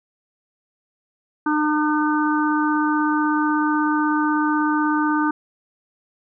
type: harmonic tone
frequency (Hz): 302.7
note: D#4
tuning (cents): -48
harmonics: 1 / 3 / 4 / 5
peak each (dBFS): -19 / -24 / -25 / -26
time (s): 1.46-5.31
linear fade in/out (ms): 5
effects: none